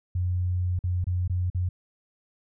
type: tone with dropouts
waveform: sine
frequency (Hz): 89.9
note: F#2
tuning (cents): -49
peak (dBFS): -23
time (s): 0.15-1.69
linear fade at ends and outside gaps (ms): 5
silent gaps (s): 0.791-0.838 / 1.043-1.068 / 1.278-1.297 / 1.501-1.547
effects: none